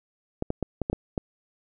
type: clicks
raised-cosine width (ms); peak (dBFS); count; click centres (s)
2; -13; 7; 0.424 / 0.504 / 0.627 / 0.817 / 0.899 / 0.93 / 1.178
effects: none